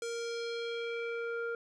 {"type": "tone with low-pass filter sweep", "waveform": "square", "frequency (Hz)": 466.2, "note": "A#4", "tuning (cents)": 0, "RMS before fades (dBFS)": -37, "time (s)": [0.02, 1.55], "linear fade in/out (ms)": 2, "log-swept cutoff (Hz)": [7600, 1300], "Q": 2.3, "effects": []}